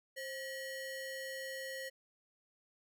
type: ring-modulated tone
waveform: 45% pulse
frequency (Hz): 1223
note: D#6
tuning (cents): -30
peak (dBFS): -38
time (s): 0.16-1.9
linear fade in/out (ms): 20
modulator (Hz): 693
effects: none